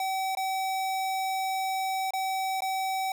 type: tone with dropouts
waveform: square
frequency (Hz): 764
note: G5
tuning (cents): -45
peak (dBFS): -28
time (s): 0-3.12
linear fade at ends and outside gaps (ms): 2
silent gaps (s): 0.351-0.371 / 2.107-2.135 / 2.606-2.62
effects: none

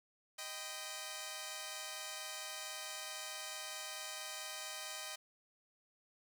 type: chord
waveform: 5% pulse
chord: Eb augmented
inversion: none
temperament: equal with one note detuned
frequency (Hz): 622.3 / 784 / 1008.5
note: Eb5 / G5 / B5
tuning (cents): 0 / 0 / +36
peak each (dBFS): -35 / -36 / -38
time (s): 0.38-5.16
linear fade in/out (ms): 10
effects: none

